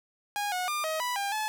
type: tone with pitch steps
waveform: sawtooth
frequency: 820 / 729 / 1200 / 632 / 986 / 801 / 861 Hz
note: G#5 / F#5 / D6 / D#5 / B5 / G5 / A5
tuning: -22 / -26 / +37 / +27 / -3 / +37 / -38 cents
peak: -25 dBFS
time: 0.36-1.48 s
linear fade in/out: 0 ms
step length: 160 ms
effects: none